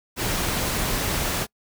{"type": "noise", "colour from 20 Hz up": "pink", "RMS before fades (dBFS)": -25, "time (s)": [0.16, 1.47], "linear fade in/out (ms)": 50, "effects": ["noise-tail reverb RT60 0.1 s tail -26 dB re dry"]}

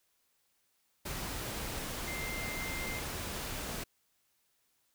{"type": "tone in noise", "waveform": "sine", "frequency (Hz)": 2093, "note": "C7", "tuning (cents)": 0, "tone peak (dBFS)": -40, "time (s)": [2.07, 3], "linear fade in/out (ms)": 10, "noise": "pink", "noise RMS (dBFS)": -39, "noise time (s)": [1.05, 3.84], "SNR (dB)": -4, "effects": ["white hiss -75 dBFS RMS until 4.94 s"]}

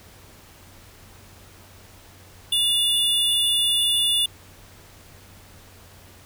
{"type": "tone pair together", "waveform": "square", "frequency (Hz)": [2860, 3486], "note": ["F7", "A7"], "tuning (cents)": [41, -17], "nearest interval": "minor third", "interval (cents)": 342, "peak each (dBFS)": [-25, -20], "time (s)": [2.52, 4.26], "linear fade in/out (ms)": 5, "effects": ["added 92 Hz sine -51 dBFS peak until 6.25 s", "pink hiss -49 dBFS RMS until 6.25 s"]}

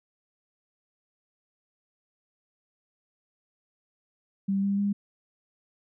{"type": "tone with pitch steps", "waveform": "sine", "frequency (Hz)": [196, 198.97, 202], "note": ["G3", "G3", "G#3"], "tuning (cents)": [0, 26, -48], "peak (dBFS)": -23, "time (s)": [4.48, 4.93], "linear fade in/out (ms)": 10, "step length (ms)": 150, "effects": []}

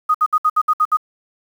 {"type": "tone bursts", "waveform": "sine", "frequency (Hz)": 1244.5, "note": "D#6", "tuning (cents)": 0, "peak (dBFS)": -11, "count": 8, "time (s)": [0.09, 0.971], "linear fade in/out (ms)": 10, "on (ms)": 55, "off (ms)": 63, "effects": ["7-bit"]}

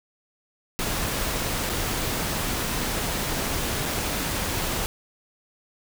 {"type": "noise with dropouts", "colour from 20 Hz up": "pink", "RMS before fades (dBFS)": -27, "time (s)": [0.79, 4.86], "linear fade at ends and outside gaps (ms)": 0, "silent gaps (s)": [[1.693, 1.698], [3.855, 3.859]], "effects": []}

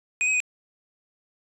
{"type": "tone with pitch steps", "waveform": "square", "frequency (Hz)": [2489, 2539, 2491], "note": ["D#7", "D#7", "D#7"], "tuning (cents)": [0, 34, 1], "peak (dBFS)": -21, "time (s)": [0.21, 0.402], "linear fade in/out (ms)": 0, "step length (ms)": 64, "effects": ["resampled to 24000 Hz"]}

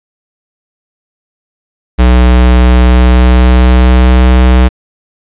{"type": "tone with pitch glide", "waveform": "square", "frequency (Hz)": [61.74, 62.86], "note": ["B1", "B1"], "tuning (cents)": [0, 31], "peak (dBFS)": -3, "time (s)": [1.98, 4.69], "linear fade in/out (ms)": 20, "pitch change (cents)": 31, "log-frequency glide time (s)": [2.81, 4.32], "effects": ["resampled to 8000 Hz", "7-bit"]}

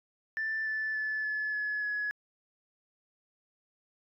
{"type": "tone with pitch steps", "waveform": "sine", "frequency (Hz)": [1768, 1751.7, 1735.6, 1719.7, 1703.8, 1688.2], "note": ["A6", "A6", "A6", "A6", "G#6", "G#6"], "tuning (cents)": [8, -8, -24, -40, 44, 28], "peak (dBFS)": -29, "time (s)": [0.37, 2.11], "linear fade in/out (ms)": 0, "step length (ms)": 290, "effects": ["tanh soft clip ceiling -26 dBFS"]}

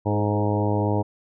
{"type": "harmonic tone with a mistuned harmonic", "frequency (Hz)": 103.83, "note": "G#2", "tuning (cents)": 0, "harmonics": [1, 2, 3, 4, 5, 6, 7, 8, 9], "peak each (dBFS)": [-23, -29, -27, -29, -30, -32, -35, -32, -32], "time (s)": [0.05, 1.03], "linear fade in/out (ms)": 20, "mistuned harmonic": 4, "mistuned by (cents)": 19, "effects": []}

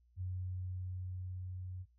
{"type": "tone with level ramp", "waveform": "sine", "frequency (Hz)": 91.8, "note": "F#2", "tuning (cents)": -13, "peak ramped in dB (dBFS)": [-37, -42], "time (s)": [0.16, 1.86], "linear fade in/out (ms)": 50, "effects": ["noise-tail reverb RT60 0.1 s tail -20 dB re dry", "added 60 Hz sine -66 dBFS peak until 1.98 s"]}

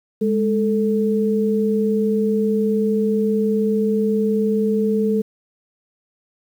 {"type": "tone pair together", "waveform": "sine", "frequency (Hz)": [207.7, 440.6], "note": ["G#3", "A4"], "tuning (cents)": [0, 2], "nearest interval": "octave + minor second", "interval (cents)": 1302, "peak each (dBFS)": [-18, -19], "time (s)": [0.21, 5.22], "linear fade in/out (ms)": 10, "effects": ["8-bit"]}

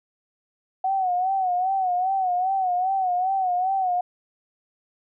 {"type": "tone with vibrato", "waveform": "sine", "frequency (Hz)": 745, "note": "F#5", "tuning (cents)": 12, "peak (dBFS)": -20, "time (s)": [0.84, 4.01], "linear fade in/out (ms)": 5, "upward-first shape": "sine", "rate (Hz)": 2.5, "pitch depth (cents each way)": 79, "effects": []}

